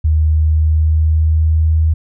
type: tone with pitch glide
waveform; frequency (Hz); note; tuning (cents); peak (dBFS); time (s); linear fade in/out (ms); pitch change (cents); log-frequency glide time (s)
sine; 77.78 to 79.37; D#2 to D#2; 0 to +35; -9; 0.04-1.94; 10; +35; 0.36-1.66
effects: none